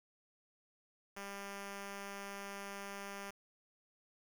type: tone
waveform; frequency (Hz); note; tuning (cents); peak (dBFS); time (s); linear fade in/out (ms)
5% pulse; 199; G3; +26; -33; 1.16-3.31; 10
effects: 10-bit